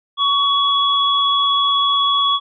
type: tone pair together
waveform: sine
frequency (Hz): 1124 / 3368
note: C#6 / G#7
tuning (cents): +24 / +24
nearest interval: octave + perfect fifth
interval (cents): 1900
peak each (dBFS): -16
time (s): 0.17-2.4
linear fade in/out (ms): 50
effects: none

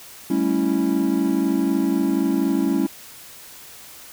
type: chord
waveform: triangle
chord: A dominant seventh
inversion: third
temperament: equal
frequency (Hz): 196 / 220 / 277.2 / 329.6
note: G3 / A3 / C#4 / E4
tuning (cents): 0 / 0 / 0 / 0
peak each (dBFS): -23 / -24 / -19 / -21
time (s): 0.3-2.87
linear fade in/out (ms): 5
effects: white hiss -42 dBFS RMS until 4.12 s

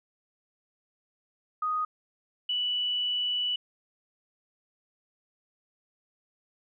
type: tone pair in turn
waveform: sine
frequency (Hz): 1244.5 / 2960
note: D#6 / F#7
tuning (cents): 0 / 0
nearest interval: octave + minor third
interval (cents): 1500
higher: second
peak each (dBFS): -26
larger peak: neither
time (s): 1.62-1.85 / 2.49-3.56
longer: second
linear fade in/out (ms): 5
effects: none

